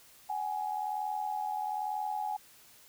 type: tone pair together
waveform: sine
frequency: 754 / 835.1 Hz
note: F#5 / G#5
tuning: +32 / +9 cents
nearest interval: major second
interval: 177 cents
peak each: -37 / -33 dBFS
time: 0.29-2.37 s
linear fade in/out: 10 ms
effects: white hiss -58 dBFS RMS until 2.88 s